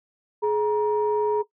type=tone pair together; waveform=sine; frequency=421.8 / 947 Hz; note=G#4 / A#5; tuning=+27 / +27 cents; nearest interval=octave + major second; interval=1400 cents; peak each=-20 / -24 dBFS; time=0.42-1.43 s; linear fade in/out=20 ms; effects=noise-tail reverb RT60 0.1 s tail -17 dB re dry + tanh soft clip ceiling -12 dBFS

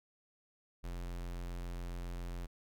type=tone; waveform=square; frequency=43.65 Hz; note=F1; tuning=in tune; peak=-40 dBFS; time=0.83-2.47 s; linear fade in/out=20 ms; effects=none

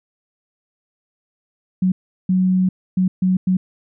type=tone bursts at uneven times; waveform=sine; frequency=185.3 Hz; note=F#3; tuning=3 cents sharp; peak=-13 dBFS; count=5; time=1.82-1.92 / 2.29-2.69 / 2.97-3.08 / 3.22-3.37 / 3.47-3.57 s; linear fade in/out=5 ms; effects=none

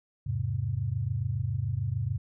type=chord; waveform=sine; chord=E augmented; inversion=none; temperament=equal with one note detuned; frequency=82.84 / 103.83 / 130.81 Hz; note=E2 / G#2 / B#2; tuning=+9 / 0 / 0 cents; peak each=-36 / -30 / -31 dBFS; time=0.26-2.18 s; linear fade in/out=10 ms; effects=none

